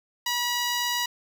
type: tone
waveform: 10% pulse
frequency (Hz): 968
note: B5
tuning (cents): -35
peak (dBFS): -16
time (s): 0.26-1.06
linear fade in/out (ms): 5
effects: none